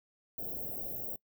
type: band-stop noise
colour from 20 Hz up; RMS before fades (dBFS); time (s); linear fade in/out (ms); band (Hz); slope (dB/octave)
white; -39; 0.38-1.16; 2; 700 to 15000; 48
effects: noise-tail reverb RT60 0.1 s tail -23 dB re dry